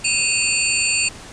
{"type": "tone cluster", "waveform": "sine", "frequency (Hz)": [2519, 2741, 4538, 7180, 8420], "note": ["D#7", "F7", "C#8", "A8", "C9"], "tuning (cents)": [21, -33, 40, 34, 10], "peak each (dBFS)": -23, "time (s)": [0.04, 1.09], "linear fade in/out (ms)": 10, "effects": ["pink hiss -38 dBFS RMS until 1.32 s", "resampled to 22050 Hz"]}